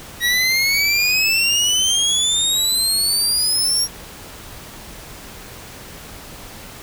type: exponential sweep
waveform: 25% pulse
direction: up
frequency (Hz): 1900 to 5640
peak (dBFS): -11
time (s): 0.2-3.88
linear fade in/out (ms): 50
effects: pink hiss -37 dBFS RMS until 6.82 s